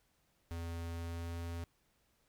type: tone with pitch glide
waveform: square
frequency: 84.1 to 84.73 Hz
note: E2 to E2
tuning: +35 to +48 cents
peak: -40 dBFS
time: 0.51-1.64 s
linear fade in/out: 0 ms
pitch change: +13 cents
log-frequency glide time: 0.91-1.39 s
effects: pink hiss -75 dBFS RMS until 2.28 s